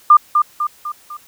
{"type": "tone with echo", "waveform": "sine", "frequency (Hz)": 1199, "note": "D6", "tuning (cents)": 36, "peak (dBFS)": -3, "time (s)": [0.1, 0.17], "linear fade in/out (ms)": 5, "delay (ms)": 250, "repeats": 4, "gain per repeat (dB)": -6, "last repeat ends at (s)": 1.17, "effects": ["white hiss -48 dBFS RMS until 1.27 s"]}